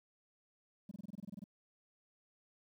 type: tone bursts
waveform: sine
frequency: 198.9 Hz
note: G3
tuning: 25 cents sharp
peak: -40 dBFS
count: 12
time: 0.89-1.441 s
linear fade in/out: 5 ms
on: 23 ms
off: 25 ms
effects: tanh soft clip ceiling -42 dBFS + 12-bit